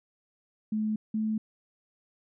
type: tone pair in turn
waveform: sine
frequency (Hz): 215.4 / 217.5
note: A3 / A3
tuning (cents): -37 / -20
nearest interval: unison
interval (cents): 17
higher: second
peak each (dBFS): -26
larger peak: neither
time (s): 0.72-0.96 / 1.14-1.38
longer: neither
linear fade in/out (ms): 5
effects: none